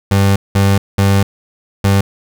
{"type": "tone bursts at uneven times", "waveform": "30% pulse", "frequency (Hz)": 98.6, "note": "G2", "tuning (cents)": 11, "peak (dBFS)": -6, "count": 4, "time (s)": [[0.11, 0.36], [0.55, 0.78], [0.98, 1.23], [1.84, 2.01]], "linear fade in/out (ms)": 5, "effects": []}